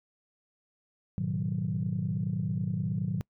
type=chord; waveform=sine; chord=G# minor seventh; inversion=none; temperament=equal with one note detuned; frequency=106.19 / 123.47 / 155.56 / 185 Hz; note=G#2 / B2 / D#3 / F#3; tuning=+39 / 0 / 0 / 0 cents; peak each=-34 / -35 / -32 / -32 dBFS; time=1.18-3.21 s; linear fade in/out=0 ms; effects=noise-tail reverb RT60 0.1 s tail -26 dB re dry + tanh soft clip ceiling -20 dBFS